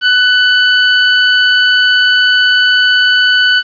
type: tone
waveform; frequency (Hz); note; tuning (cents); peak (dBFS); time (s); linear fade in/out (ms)
25% pulse; 1494; F#6; +16; -3; 0.01-3.63; 50
effects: resampled to 11025 Hz + 7-bit